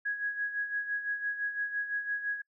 sine tone with tremolo, 1661.2 Hz, G#6, in tune, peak -28 dBFS, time 0.05-2.42 s, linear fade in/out 10 ms, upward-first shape sine, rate 5.9 Hz, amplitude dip 65%, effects noise-tail reverb RT60 0.1 s tail -26 dB re dry

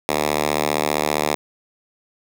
5% pulse tone with high-pass filter, 75.1 Hz, D2, 39 cents sharp, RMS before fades -21 dBFS, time 0.09-1.35 s, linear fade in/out 0 ms, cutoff 260 Hz, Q 0.54, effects none

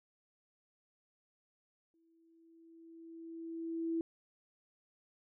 sine tone with exponential growth, 329.6 Hz, E4, in tune, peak -31 dBFS, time 1.94-4.01 s, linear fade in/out 1 ms, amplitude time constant 450 ms, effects none

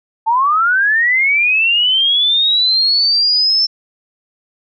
sine linear sweep, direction up, 871 to 5350 Hz, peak -10 dBFS, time 0.26-3.67 s, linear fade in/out 20 ms, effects none

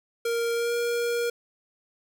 square tone with pitch glide, 466.3 to 473.4 Hz, A#4 to A#4, +1 to +27 cents, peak -25 dBFS, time 0.25-1.3 s, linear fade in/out 5 ms, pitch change +26 cents, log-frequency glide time 0.54-0.74 s, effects none

